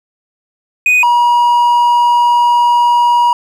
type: tone pair in turn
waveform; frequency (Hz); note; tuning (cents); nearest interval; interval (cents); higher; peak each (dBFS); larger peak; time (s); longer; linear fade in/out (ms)
triangle; 2489 / 959.1; D#7 / A#5; 0 / +49; octave + perfect fourth; 1651; first; -5; neither; 0.86-1.03 / 1.03-3.33; second; 2
effects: none